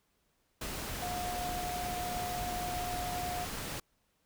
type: tone in noise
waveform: sine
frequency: 717 Hz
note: F5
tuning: 45 cents sharp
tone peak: -36 dBFS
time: 1.02-3.45 s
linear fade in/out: 5 ms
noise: pink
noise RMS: -39 dBFS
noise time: 0.61-3.8 s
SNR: 0 dB
effects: pink hiss -75 dBFS RMS until 4.25 s

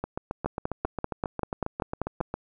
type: two click trains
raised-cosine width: 1 ms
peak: -16 / -13 dBFS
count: 18 / 10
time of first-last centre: 0.04-2.34 / 0.46-2.211 s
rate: 7.39 / 5.14 Hz
effects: none

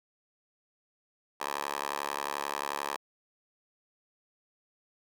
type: tone with high-pass filter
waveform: 10% pulse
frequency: 71.3 Hz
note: C#2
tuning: 49 cents sharp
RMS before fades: -35 dBFS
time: 1.4-2.97 s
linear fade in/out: 10 ms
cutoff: 800 Hz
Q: 2.1
effects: none

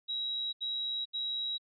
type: tone bursts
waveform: sine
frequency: 3856 Hz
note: B7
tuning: 42 cents flat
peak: -32 dBFS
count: 3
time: 0.08-1.582 s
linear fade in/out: 20 ms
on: 450 ms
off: 76 ms
effects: none

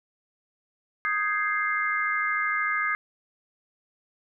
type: chord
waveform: sine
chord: Ab major seventh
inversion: second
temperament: equal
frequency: 1244.5 / 1568 / 1661.2 / 2093 Hz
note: Eb6 / G6 / Ab6 / C7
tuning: 0 / 0 / 0 / 0 cents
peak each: -28 / -34 / -29 / -28 dBFS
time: 1.05-2.95 s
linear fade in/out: 0 ms
effects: none

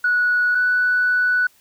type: tone pair in turn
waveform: sine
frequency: 1467 / 1484 Hz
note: F#6 / F#6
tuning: -15 / +5 cents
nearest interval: unison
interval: 20 cents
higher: second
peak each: -14 dBFS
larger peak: neither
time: 0.04-0.55 / 0.55-1.47 s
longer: second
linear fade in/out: 5 ms
effects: tanh soft clip ceiling -10 dBFS + white hiss -56 dBFS RMS until 1.6 s

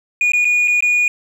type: tone with dropouts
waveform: sine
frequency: 2449 Hz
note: D#7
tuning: 28 cents flat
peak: -9 dBFS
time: 0.21-1.08 s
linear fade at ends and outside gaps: 2 ms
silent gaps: 0.32-0.334 / 0.447-0.452 / 0.676-0.68 / 0.806-0.824 s
effects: tanh soft clip ceiling -11 dBFS + 7-bit

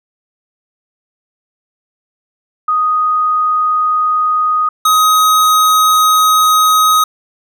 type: tone pair in turn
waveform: sine / square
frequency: 1244.5 / 1260.4 Hz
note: D#6 / D#6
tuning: 0 / +22 cents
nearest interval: unison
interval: 22 cents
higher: second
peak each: -10 / -8 dBFS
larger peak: second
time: 2.68-4.69 / 4.85-7.04 s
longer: second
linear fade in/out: 5 ms
effects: none

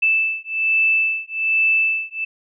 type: beating tone pair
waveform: sine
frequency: 2637 / 2638.2 Hz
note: E7 / E7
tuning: 0 / +1 cents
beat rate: 1.2 Hz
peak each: -19 / -19 dBFS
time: 0.02-2.25 s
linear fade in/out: 10 ms
effects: none

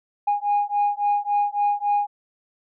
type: beating tone pair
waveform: sine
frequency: 819 / 822.6 Hz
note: G#5 / G#5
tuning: -24 / -17 cents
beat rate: 3.6 Hz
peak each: -21 dBFS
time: 0.27-2.07 s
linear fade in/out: 10 ms
effects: tanh soft clip ceiling -14 dBFS

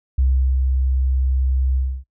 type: tone with ADSR envelope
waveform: sine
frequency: 65.41 Hz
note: C2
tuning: in tune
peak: -12 dBFS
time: 0.18-2.04 s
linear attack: 7 ms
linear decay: 380 ms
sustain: -3 dB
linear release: 280 ms
effects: noise-tail reverb RT60 0.1 s tail -19 dB re dry + tanh soft clip ceiling -9 dBFS

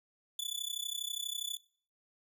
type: tone with amplitude modulation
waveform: sawtooth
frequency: 3468 Hz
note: A7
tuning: 26 cents flat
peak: -29 dBFS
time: 0.39-1.57 s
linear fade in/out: 2 ms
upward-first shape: sine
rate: 32.3 Hz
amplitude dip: 90%
effects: noise-tail reverb RT60 0.5 s tail -23 dB re dry

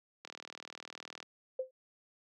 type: click train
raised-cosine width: 0.2 ms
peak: -27 dBFS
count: 40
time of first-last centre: 0.25-1.227 s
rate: 39.9 Hz
type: tone with exponential decay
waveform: sine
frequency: 518 Hz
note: C5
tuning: 17 cents flat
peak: -28 dBFS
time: 1.59-1.71 s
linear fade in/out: 5 ms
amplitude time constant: 25 ms
effects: high-pass 300 Hz 12 dB/octave

